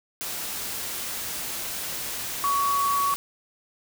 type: tone in noise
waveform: sine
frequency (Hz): 1124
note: C#6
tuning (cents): +24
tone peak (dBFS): -21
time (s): 2.44-3.14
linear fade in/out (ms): 0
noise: white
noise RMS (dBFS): -32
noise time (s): 0.21-3.16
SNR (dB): +8
effects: none